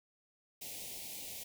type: band-stop noise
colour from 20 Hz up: white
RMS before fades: -45 dBFS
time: 0.61-1.44 s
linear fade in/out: 10 ms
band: 840 to 2100 Hz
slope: 48 dB/octave
effects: none